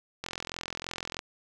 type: click train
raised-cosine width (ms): 0.2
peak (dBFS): -17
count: 42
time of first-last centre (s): 0.24-1.191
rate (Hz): 43.1
effects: none